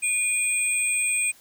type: tone pair together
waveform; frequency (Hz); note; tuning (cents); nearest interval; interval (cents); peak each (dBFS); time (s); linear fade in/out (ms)
sine; 2444 / 8221; D#7 / C9; -32 / -32; octave + major sixth; 2100; -22; 0.02-1.32; 20
effects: tanh soft clip ceiling -18 dBFS + white hiss -54 dBFS RMS until 1.4 s